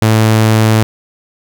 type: tone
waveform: sawtooth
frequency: 110 Hz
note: A2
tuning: in tune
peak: -3 dBFS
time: 0.02-0.83 s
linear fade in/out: 0 ms
effects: none